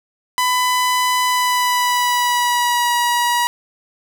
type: tone with pitch glide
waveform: sawtooth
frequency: 1000 to 961.5 Hz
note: B5 to B5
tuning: +21 to -47 cents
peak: -11 dBFS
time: 0.38-3.47 s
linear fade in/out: 0 ms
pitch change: -68 cents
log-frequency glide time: 1.25-2.93 s
effects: none